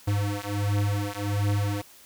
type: beating tone pair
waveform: square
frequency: 101.3 / 102.7 Hz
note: G#2 / G#2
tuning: -43 / -19 cents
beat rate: 1.4 Hz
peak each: -28 dBFS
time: 0.07-1.82 s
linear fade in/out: 10 ms
effects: white hiss -52 dBFS RMS until 2.05 s